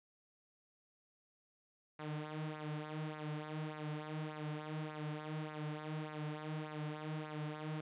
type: tone with flanger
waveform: sawtooth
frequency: 153.2 Hz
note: D#3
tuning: 27 cents flat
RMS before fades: -43 dBFS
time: 1.99-7.81 s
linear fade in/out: 5 ms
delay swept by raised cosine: 0.29 to 6.19 ms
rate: 1.7 Hz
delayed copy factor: -0.7
effects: resampled to 8000 Hz + 12-bit